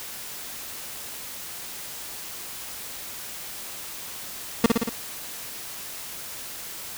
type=tone with echo; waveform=30% pulse; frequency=230.5 Hz; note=A#3; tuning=19 cents flat; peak=-10 dBFS; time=4.64-4.66 s; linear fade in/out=2 ms; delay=58 ms; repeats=4; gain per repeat=-3 dB; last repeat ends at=4.892 s; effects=white hiss -37 dBFS RMS until 6.97 s